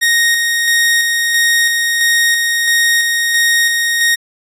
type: tone with tremolo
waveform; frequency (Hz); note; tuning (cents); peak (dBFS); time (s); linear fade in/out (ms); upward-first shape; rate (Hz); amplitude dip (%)
sawtooth; 1864.7; A#6; 0; -6; 0.01-4.16; 20; square; 1.5; 30
effects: resampled to 32000 Hz